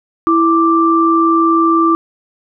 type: tone pair together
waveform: sine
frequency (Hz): 330 / 1176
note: E4 / D6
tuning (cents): +2 / +2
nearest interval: octave + minor seventh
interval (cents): 2200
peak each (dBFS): -11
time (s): 0.27-1.95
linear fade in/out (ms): 0
effects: none

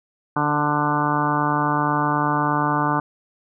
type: harmonic tone with a mistuned harmonic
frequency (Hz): 148.2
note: D3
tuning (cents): +16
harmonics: 1 / 2 / 3 / 4 / 5 / 6 / 7 / 8 / 9 / 10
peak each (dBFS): -26 / -25 / -33 / -32 / -29 / -24 / -26 / -25 / -35 / -29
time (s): 0.36-3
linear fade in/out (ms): 5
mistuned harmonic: 2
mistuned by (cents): -16
effects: none

